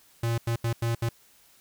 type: tone bursts at uneven times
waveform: square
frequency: 116.2 Hz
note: A#2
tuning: 5 cents flat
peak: -25 dBFS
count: 5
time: 0.23-0.38 / 0.47-0.56 / 0.64-0.73 / 0.82-0.95 / 1.02-1.09 s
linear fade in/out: 5 ms
effects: white hiss -59 dBFS RMS until 1.6 s